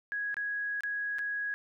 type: tone with dropouts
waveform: sine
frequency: 1661.2 Hz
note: G#6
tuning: in tune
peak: -31 dBFS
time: 0.12-1.54 s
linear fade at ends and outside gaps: 0 ms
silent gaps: 0.343-0.368 / 0.807-0.835 / 1.185-1.191 s
effects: none